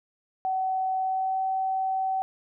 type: tone with pitch glide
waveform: sine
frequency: 756 to 762.6 Hz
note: F#5 to G5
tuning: +37 to -48 cents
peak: -24 dBFS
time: 0.45-2.22 s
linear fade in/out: 0 ms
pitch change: +15 cents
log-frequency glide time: 0.97-1.42 s
effects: none